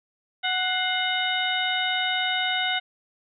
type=harmonic tone with a mistuned harmonic; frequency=740 Hz; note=F#5; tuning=in tune; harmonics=1 / 2 / 3 / 4 / 5; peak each=-29 / -29 / -29 / -29 / -29 dBFS; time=0.43-2.8 s; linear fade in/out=20 ms; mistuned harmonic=3; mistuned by=-83 cents; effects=none